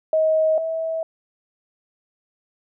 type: tone pair in turn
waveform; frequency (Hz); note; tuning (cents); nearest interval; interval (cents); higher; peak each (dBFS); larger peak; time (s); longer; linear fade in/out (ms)
sine; 632 / 648.6; D#5 / E5; +27 / -28; unison; 45; second; -15 / -22; first; 0.13-0.58 / 0.58-1.03; neither; 2
effects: none